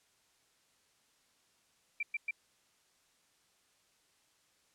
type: tone bursts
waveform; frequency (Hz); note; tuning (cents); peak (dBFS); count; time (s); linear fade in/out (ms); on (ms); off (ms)
sine; 2349; D7; 0; -32; 3; 2-2.31; 5; 30; 110
effects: white hiss -71 dBFS RMS until 4.74 s + low-pass 9000 Hz 12 dB/octave